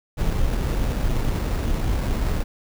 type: noise with sample-and-hold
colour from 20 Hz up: brown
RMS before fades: -22 dBFS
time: 0.17-2.44 s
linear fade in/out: 20 ms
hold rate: 3150 Hz
effects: none